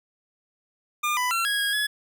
25% pulse tone with pitch steps, 1205 / 995 / 1358 / 1654 / 1642 / 1695 Hz, D6 / B5 / F6 / G#6 / G#6 / G#6, +44 / +13 / -49 / -8 / -20 / +35 cents, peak -19 dBFS, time 1.03-1.87 s, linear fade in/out 10 ms, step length 140 ms, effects none

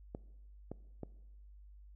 clicks, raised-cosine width 2 ms, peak -28 dBFS, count 3, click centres 0.149 / 0.716 / 1.033 s, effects noise-tail reverb RT60 1.0 s tail -20 dB re dry + added 50 Hz sine -53 dBFS peak until 1.95 s

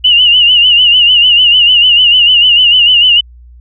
sine tone with vibrato, 2904 Hz, F#7, 33 cents flat, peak -3 dBFS, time 0.04-3.21 s, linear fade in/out 10 ms, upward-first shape sine, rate 6.7 Hz, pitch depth 76 cents each way, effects added 60 Hz sine -33 dBFS peak until 3.6 s

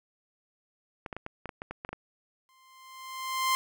clicks, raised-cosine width 0.5 ms, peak -22 dBFS, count 11, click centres 1.062 / 1.128 / 1.166 / 1.264 / 1.457 / 1.492 / 1.619 / 1.71 / 1.849 / 1.891 / 1.93 s
sawtooth tone with exponential growth, 1046.5 Hz, C6, in tune, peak -19 dBFS, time 2.49-3.55 s, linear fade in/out 0 ms, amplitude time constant 230 ms
effects none

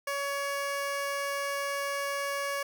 15% pulse tone, 562 Hz, C#5, 24 cents sharp, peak -24 dBFS, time 0.07-2.63 s, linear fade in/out 5 ms, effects none

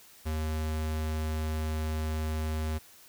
square tone, 78.1 Hz, D#2, 7 cents sharp, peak -30 dBFS, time 0.25-2.79 s, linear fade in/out 20 ms, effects white hiss -55 dBFS RMS until 3.08 s

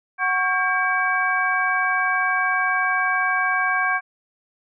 sine tone cluster, 742 / 1110 / 1603 / 2287 Hz, F#5 / C#6 / G6 / D7, +5 / +2 / +38 / -47 cents, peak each -26 / -24 / -21 / -26 dBFS, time 0.18-4.01 s, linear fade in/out 50 ms, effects none

